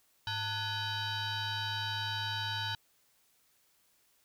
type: tone with frequency modulation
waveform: sine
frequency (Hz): 1480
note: F#6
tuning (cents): 0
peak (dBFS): -31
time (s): 0.27-2.75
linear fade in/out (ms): 2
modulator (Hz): 792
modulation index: 3.8
effects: tanh soft clip ceiling -30 dBFS + white hiss -70 dBFS RMS until 4.24 s